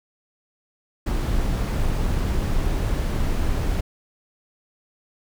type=noise; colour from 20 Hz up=brown; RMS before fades=-22 dBFS; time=1.06-3.81 s; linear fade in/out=10 ms; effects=none